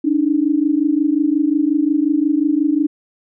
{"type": "tone pair together", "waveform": "sine", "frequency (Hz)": [285.5, 311.1], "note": ["D4", "D#4"], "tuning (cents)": [-49, 0], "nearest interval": "minor second", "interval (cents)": 149, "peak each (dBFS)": -16, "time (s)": [0.04, 2.87], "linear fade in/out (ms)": 10, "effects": []}